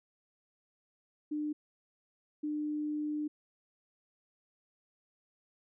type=tone bursts at uneven times; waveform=sine; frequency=300 Hz; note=D4; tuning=37 cents sharp; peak=-32 dBFS; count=2; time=1.31-1.53 / 2.43-3.28 s; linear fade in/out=10 ms; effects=none